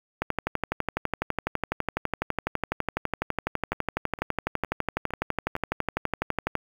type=two click trains; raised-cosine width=0.5 ms; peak=-10 / -24 dBFS; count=77 / 5; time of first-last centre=0.22-6.553 / 3.73-5.565 s; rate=12 / 2.18 Hz; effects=7-bit